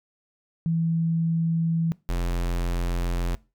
sine / square tone pair in turn, 164.81 / 43.48 Hz, E3 / F1, 0 / -7 cents, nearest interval octave + major seventh, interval 2307 cents, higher first, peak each -21 / -24 dBFS, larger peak first, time 0.66-1.92 / 2.09-3.35 s, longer neither, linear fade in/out 0 ms, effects noise-tail reverb RT60 0.3 s tail -22 dB re dry

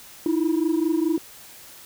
sine tone pair together, 311.1 / 335.8 Hz, D#4 / E4, 0 / +32 cents, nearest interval minor second, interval 132 cents, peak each -20 dBFS, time 0.26-1.18 s, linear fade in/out 2 ms, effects tanh soft clip ceiling -16 dBFS + white hiss -45 dBFS RMS until 1.85 s

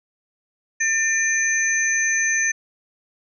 sine tone cluster, 1798 / 2393 / 6170 Hz, A6 / D7 / G8, +37 / +32 / -28 cents, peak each -20 / -27 / -22 dBFS, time 0.8-2.52 s, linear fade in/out 10 ms, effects none

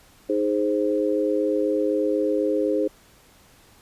sine chord, Ab major, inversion second, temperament equal, 311.1 / 415.3 / 523.3 Hz, Eb4 / Ab4 / C5, 0 / 0 / 0 cents, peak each -24 dBFS, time 0.29-2.88 s, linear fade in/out 10 ms, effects pink hiss -54 dBFS RMS until 3.81 s + resampled to 32000 Hz

